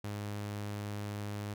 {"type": "tone", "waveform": "sawtooth", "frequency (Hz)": 103.2, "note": "G#2", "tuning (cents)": -10, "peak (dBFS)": -33, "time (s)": [0.04, 1.54], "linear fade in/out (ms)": 5, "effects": []}